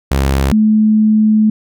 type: tone pair in turn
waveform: sawtooth / sine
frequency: 67.9 / 215.6 Hz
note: C#2 / A3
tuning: -35 / -35 cents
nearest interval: octave + minor sixth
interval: 2000 cents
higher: second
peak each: -7 / -7 dBFS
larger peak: neither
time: 0.11-0.52 / 0.52-1.5 s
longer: second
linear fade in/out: 5 ms
effects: none